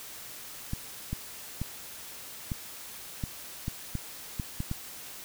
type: clicks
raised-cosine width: 5 ms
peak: -19 dBFS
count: 10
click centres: 0.734 / 1.13 / 1.616 / 2.518 / 3.238 / 3.681 / 3.953 / 4.398 / 4.604 / 4.714 s
effects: white hiss -44 dBFS RMS until 5.24 s